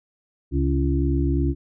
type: harmonic tone with a mistuned harmonic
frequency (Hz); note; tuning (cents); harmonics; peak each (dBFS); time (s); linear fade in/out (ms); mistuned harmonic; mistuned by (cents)
68.5; C#2; -20; 1 / 2 / 4 / 5; -21 / -25 / -25 / -27; 0.51-1.55; 50; 4; +36
effects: none